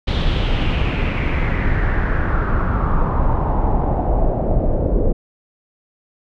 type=noise with low-pass filter sweep; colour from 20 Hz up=brown; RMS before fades=-17 dBFS; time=0.07-5.13 s; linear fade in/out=10 ms; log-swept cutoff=3700 to 490 Hz; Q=3.9; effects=none